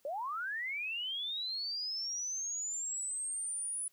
sine linear sweep, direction up, 534 to 10000 Hz, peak -35 dBFS, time 0.05-3.88 s, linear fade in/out 2 ms, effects white hiss -71 dBFS RMS until 3.92 s

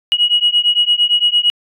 sine beating tone pair, 2900 / 2908.8 Hz, F#7 / F#7, -35 / -30 cents, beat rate 8.8 Hz, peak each -13 dBFS, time 0.12-1.5 s, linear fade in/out 0 ms, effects tanh soft clip ceiling -3 dBFS

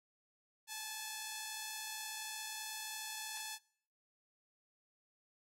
5% pulse tone pair together, 834.4 / 871 Hz, G#5 / A5, +8 / -18 cents, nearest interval minor second, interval 74 cents, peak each -39 / -31 dBFS, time 0.67-3.59 s, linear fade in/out 50 ms, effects noise-tail reverb RT60 0.6 s tail -24 dB re dry + AAC 48 kbps

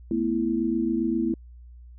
sine chord, A suspended second, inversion none, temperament just, 220 / 247.5 / 330 Hz, A3 / B3 / E4, 0 / +4 / +2 cents, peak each -28 / -27 / -25 dBFS, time 0.11-1.34 s, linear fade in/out 2 ms, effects added 60 Hz sine -43 dBFS peak until 1.98 s

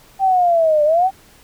sine linear two-way sweep, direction down then up, 784 to 587.3 to 784 Hz, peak -11 dBFS, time 0.19-1.11 s, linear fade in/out 50 ms, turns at 0.84 s, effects pink hiss -48 dBFS RMS until 1.43 s

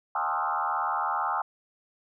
sine tone with frequency modulation, 1059 Hz, C6, 21 cents sharp, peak -25 dBFS, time 0.15-1.42 s, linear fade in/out 5 ms, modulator 77.9 Hz, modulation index 4.1, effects none

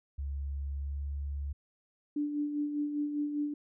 sine tone with pitch glide, 69.9 to 70.88 Hz, C#2 to C#2, +15 to +39 cents, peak -33 dBFS, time 0.18-1.53 s, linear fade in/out 10 ms, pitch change +24 cents, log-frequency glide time 0.77-1.01 s
sine tone with tremolo, 293.7 Hz, D4, in tune, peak -28 dBFS, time 2.16-3.54 s, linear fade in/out 5 ms, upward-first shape sine, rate 5 Hz, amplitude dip 50%
effects none

